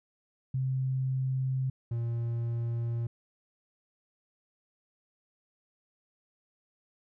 sine / triangle tone pair in turn, 131.2 / 117.14 Hz, C3 / A#2, +5 / +9 cents, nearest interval major second, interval 196 cents, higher first, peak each -27 dBFS, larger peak neither, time 0.54-1.7 / 1.91-3.07 s, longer neither, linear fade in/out 5 ms, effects none

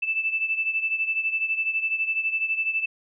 sine beating tone pair, 2637 / 2649 Hz, E7 / E7, 0 / +8 cents, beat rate 12 Hz, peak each -24 / -29 dBFS, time 0.02-2.86 s, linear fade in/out 10 ms, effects none

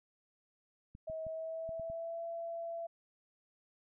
clicks, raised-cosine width 5 ms, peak -38 dBFS, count 6, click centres 0.951 / 1.099 / 1.267 / 1.692 / 1.797 / 1.9 s
sine tone with pitch glide, 640 to 671.8 Hz, D#5 to E5, +49 to +33 cents, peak -38 dBFS, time 1.07-2.87 s, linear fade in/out 10 ms, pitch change +84 cents, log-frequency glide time 1.24-2.24 s
effects none

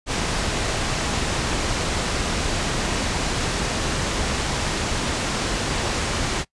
pink low-pass noise, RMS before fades -24 dBFS, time 0.06-6.45 s, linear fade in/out 50 ms, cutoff 8300 Hz, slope 24 dB/octave, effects noise-tail reverb RT60 0.1 s tail -21 dB re dry + resampled to 24000 Hz

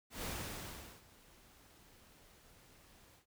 pink noise with ADSR envelope, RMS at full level -41 dBFS, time 0.1-3.26 s, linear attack 130 ms, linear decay 780 ms, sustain -22 dB, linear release 100 ms, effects none

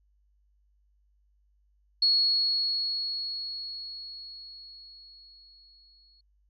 sine tone with exponential decay, 4341 Hz, C#8, 37 cents flat, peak -19 dBFS, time 2.02-6.21 s, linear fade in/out 5 ms, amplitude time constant 910 ms, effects added 50 Hz sine -64 dBFS peak until 6.49 s

